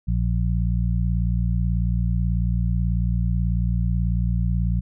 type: harmonic tone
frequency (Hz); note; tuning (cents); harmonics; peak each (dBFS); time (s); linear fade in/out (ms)
58.27; A#1; 0; 1 / 2 / 3; -21 / -24 / -26; 0.07-4.81; 20
effects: none